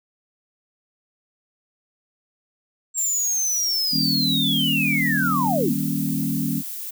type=linear sweep; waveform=sine; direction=down; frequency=7490 to 112.9 Hz; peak=-20 dBFS; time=2.94-5.76 s; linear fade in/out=50 ms
type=noise; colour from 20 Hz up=violet; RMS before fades=-32 dBFS; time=2.97-6.91 s; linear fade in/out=10 ms
type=chord; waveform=sine; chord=Eb dominant seventh; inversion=none; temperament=equal with one note detuned; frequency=155.56 / 196 / 236.1 / 277.2 Hz; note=Eb3 / G3 / Bb3 / Db4; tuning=0 / 0 / +22 / 0 cents; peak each=-27 dBFS; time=3.91-6.63 s; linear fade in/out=50 ms
effects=none